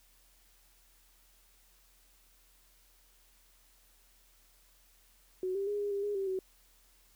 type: tone with pitch steps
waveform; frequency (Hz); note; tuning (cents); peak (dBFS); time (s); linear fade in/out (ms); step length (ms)
sine; 370.9 / 394.6 / 411.8 / 408.4 / 399.6 / 411.8 / 389.2 / 377; F#4 / G4 / G#4 / G#4 / G4 / G#4 / G4 / F#4; +4 / +11 / -15 / -29 / +33 / -15 / -12 / +32; -31; 5.43-6.39; 2; 120
effects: added 41 Hz sine -66 dBFS peak until 7.15 s + white hiss -66 dBFS RMS until 7.15 s